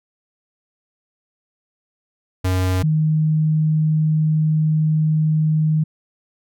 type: tone pair in turn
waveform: square / sine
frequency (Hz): 92.5 / 155.57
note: F#2 / D#3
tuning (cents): 0 / 0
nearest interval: major sixth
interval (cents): 900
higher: second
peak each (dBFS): -17 / -14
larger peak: second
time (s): 2.44-2.83 / 2.83-5.84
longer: second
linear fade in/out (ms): 10
effects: none